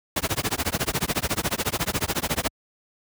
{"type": "noise with tremolo", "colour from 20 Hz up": "pink", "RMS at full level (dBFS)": -22, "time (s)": [0.16, 2.48], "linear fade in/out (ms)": 5, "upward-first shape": "sine", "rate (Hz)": 14, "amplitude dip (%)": 100, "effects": ["high-pass 60 Hz 12 dB/octave"]}